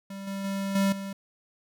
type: tone with level steps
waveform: square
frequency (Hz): 196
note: G3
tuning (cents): 0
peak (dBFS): -37 / -32 / -29 / -22 / -34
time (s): 0.1-1.13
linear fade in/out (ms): 5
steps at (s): 0.27 / 0.44 / 0.75 / 0.92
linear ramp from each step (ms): 5
effects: none